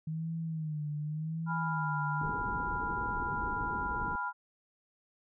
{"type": "tone with vibrato", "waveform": "sine", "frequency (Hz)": 156.2, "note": "D#3", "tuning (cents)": 7, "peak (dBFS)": -33, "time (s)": [0.07, 2.3], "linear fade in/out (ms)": 5, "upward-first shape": "sine", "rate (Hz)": 0.88, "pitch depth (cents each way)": 87}
{"type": "chord", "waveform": "sine", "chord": "F diminished", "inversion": "first", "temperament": "equal", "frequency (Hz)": [830.6, 987.8, 1396.9], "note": ["Ab5", "Cb6", "F6"], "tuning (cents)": [0, 0, 0], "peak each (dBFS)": [-41, -35, -36], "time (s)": [1.46, 4.33], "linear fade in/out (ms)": 50}
{"type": "low-pass noise", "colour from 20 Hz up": "pink", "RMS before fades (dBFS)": -40, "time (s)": [2.21, 4.16], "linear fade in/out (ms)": 5, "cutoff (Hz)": 490, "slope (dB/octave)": 96}
{"effects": []}